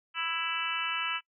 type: harmonic tone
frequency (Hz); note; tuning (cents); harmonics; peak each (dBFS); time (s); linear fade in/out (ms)
330.7; E4; +6; 3 / 4 / 5 / 6 / 7 / 8 / 9; -41 / -35 / -39 / -43 / -39 / -35 / -36; 0.14-1.21; 50
effects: noise-tail reverb RT60 0.1 s tail -23 dB re dry